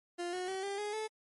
30% pulse tone with pitch steps, 349.2 / 364.9 / 381.2 / 398.4 / 416.2 / 434.9 Hz, F4 / F#4 / G4 / G4 / G#4 / A4, 0 / -24 / -48 / +28 / +4 / -20 cents, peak -33 dBFS, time 0.18-1.08 s, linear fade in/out 20 ms, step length 150 ms, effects MP3 48 kbps

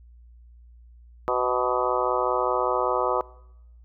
harmonic tone with a mistuned harmonic, 125.1 Hz, B2, 23 cents sharp, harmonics 3 / 4 / 5 / 6 / 7 / 8 / 9 / 10, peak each -30 / -27 / -29 / -32 / -31 / -30 / -30 / -30 dBFS, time 1.28-3.21 s, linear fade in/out 0 ms, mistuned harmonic 9, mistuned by +22 cents, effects noise-tail reverb RT60 0.9 s tail -23 dB re dry + added 59 Hz sine -47 dBFS peak until 3.84 s

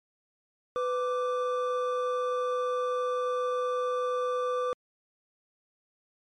triangle tone pair together, 499.4 / 1174.7 Hz, B4 / D6, +19 / 0 cents, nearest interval octave + minor third, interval 1481 cents, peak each -26 / -30 dBFS, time 0.76-4.73 s, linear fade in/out 0 ms, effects MP3 48 kbps

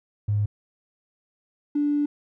triangle tone pair in turn, 103.83 / 291.9 Hz, G#2 / D4, 0 / -10 cents, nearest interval octave + tritone, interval 1790 cents, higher second, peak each -16 / -16 dBFS, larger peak neither, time 0.28-0.46 / 1.75-2.06 s, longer second, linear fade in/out 10 ms, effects tanh soft clip ceiling -18 dBFS

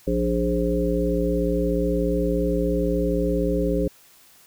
harmonic tone with a mistuned harmonic, 58.5 Hz, A#1, 7 cents sharp, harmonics 1 / 3 / 5 / 7 / 9, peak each -26 / -26 / -26 / -26 / -26 dBFS, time 0.07-3.88 s, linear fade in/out 5 ms, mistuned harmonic 7, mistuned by +15 cents, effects white hiss -53 dBFS RMS until 4.46 s

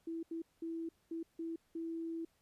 sine tone bursts at uneven times, 329.6 Hz, E4, in tune, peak -38 dBFS, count 6, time 0.07-0.23 / 0.31-0.42 / 0.62-0.89 / 1.11-1.23 / 1.39-1.56 / 1.75-2.25 s, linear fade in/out 5 ms, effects pink hiss -75 dBFS RMS until 2.41 s + resampled to 32000 Hz

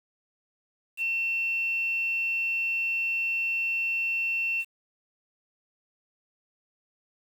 sine tone with quantisation, 2700 Hz, E7, 41 cents sharp, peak -25 dBFS, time 0.97-4.65 s, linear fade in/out 50 ms, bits 8, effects none

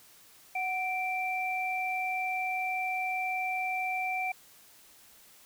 sine tone pair together, 742.5 / 2349 Hz, F#5 / D7, +6 / 0 cents, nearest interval octave + minor sixth, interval 1994 cents, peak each -32 / -32 dBFS, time 0.55-4.32 s, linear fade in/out 5 ms, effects white hiss -57 dBFS RMS until 5.45 s

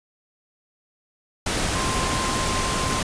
sine tone in noise, 1046.5 Hz, C6, in tune, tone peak -28 dBFS, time 1.75-3 s, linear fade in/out 5 ms, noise pink, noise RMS -24 dBFS, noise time 1.46-3.03 s, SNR -7 dB, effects resampled to 22050 Hz

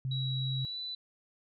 sine tone with vibrato, 130.81 Hz, C3, in tune, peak -31 dBFS, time 0.05-0.65 s, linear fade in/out 0 ms, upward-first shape triangle, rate 2.6 Hz, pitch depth 9 cents each way
sine tone with pitch glide, 3888 to 3983 Hz, B7 to B7, -28 to +14 cents, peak -36 dBFS, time 0.11-0.95 s, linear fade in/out 5 ms, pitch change +42 cents, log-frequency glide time 0.6-0.79 s
effects none

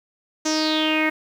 sawtooth tone with low-pass filter sweep, 311.6 Hz, D#4, 3 cents sharp, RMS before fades -21 dBFS, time 0.45-1.1 s, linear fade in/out 10 ms, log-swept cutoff 6300 to 2000 Hz, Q 7, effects 8-bit

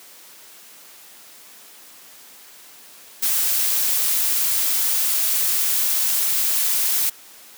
blue noise, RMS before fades -20 dBFS, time 3.22-7.1 s, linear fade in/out 10 ms, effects white hiss -45 dBFS RMS until 7.57 s + high-pass 200 Hz 12 dB/octave

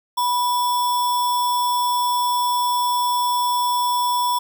sine tone with sample-and-hold, 980 Hz, B5, 14 cents flat, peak -17 dBFS, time 0.17-4.39 s, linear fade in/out 10 ms, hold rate 4410 Hz, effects none

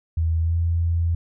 sine tone with pitch glide, 81.6 to 84.19 Hz, E2 to E2, -17 to +37 cents, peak -18 dBFS, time 0.17-1.15 s, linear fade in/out 5 ms, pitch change +54 cents, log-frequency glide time 0.41-0.55 s, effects none

